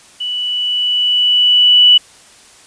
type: tone with level ramp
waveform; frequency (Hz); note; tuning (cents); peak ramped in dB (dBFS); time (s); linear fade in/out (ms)
sine; 2960; F#7; 0; -18 to -3; 0.2-1.98; 10
effects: white hiss -43 dBFS RMS until 2.66 s + resampled to 22050 Hz